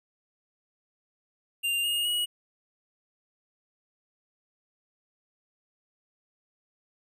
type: tone with pitch steps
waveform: square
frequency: 2792 / 2849 / 2907 Hz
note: F7 / F7 / F#7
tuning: -1 / +34 / -31 cents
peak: -26 dBFS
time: 1.63-2.26 s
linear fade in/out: 20 ms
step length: 210 ms
effects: none